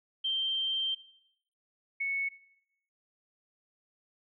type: tone pair in turn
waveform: sine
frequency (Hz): 3142 / 2209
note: G7 / C#7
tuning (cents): +3 / -7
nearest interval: tritone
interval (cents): 610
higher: first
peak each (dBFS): -28 / -29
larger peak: first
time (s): 0.24-0.95 / 2-2.29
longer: first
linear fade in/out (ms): 10
effects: noise-tail reverb RT60 0.8 s tail -20 dB re dry